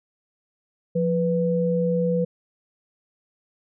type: tone pair together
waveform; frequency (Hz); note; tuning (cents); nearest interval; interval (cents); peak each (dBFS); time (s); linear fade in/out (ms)
sine; 174.62 / 493.9; F3 / B4; 0 / 0; octave + tritone; 1800; -22; 0.95-2.25; 10
effects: none